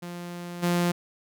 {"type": "tone with level steps", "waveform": "sawtooth", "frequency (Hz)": 174.61, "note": "F3", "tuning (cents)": 0, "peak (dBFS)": [-31, -18], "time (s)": [0.02, 0.92], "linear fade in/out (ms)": 10, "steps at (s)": 0.62, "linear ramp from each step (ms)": 20, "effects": []}